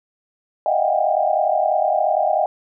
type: tone cluster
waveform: sine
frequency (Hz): 611 / 642 / 715 / 752 / 801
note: D#5 / E5 / F5 / F#5 / G5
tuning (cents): -32 / -46 / +41 / +28 / +37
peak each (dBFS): -22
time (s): 0.66-2.46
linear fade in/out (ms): 2
effects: none